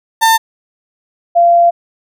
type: tone pair in turn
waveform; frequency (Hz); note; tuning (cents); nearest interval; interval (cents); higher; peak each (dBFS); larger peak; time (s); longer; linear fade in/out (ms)
35% pulse / sine; 898 / 688.5; A5 / F5; +35 / -25; perfect fourth; 460; first; -5; neither; 0.21-0.38 / 1.35-1.71; second; 20
effects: none